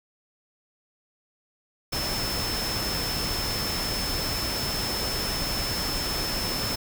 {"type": "tone in noise", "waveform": "sine", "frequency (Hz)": 5274, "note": "E8", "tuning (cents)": 0, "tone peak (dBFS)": -30, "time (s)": [1.92, 6.76], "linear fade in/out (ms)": 10, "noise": "pink", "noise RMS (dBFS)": -30, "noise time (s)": [1.92, 6.76], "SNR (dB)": -3, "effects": []}